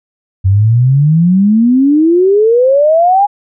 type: exponential sweep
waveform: sine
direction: up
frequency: 92.5 to 830.6 Hz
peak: -5 dBFS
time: 0.44-3.27 s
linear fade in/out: 20 ms
effects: none